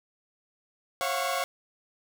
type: tone cluster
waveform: sawtooth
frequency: 542 / 681 / 727 / 1110 Hz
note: C#5 / F5 / F#5 / C#6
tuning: -39 / -44 / -31 / +2 cents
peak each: -29 dBFS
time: 1.01-1.44 s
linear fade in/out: 0 ms
effects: none